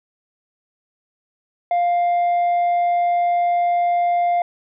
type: tone with tanh clipping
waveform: sine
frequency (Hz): 700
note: F5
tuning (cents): +4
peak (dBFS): -16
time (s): 1.71-4.42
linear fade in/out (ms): 2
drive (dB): 3
effects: none